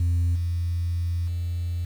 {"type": "tone with level steps", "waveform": "sine", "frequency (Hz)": 86.2, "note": "F2", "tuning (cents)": -22, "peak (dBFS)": [-17, -22, -24], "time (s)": [0, 1.85], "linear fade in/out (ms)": 5, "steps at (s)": [0.35, 1.27], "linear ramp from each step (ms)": 10, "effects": ["tanh soft clip ceiling -18 dBFS", "8-bit"]}